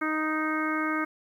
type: harmonic tone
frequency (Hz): 311.1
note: D#4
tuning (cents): 0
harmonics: 1 / 2 / 3 / 4 / 5 / 6 / 7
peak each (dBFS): -29 / -38 / -39 / -31 / -33 / -40 / -35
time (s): 0.01-1.05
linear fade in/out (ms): 10
effects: 10-bit